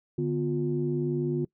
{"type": "tone cluster", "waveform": "sine", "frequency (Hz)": [147.2, 246.3, 354.9], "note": ["D3", "B3", "F4"], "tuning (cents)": [4, -5, 28], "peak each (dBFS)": [-28, -32, -28], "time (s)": [0.18, 1.45], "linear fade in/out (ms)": 5, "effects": ["noise-tail reverb RT60 0.1 s tail -23 dB re dry", "tanh soft clip ceiling -16 dBFS"]}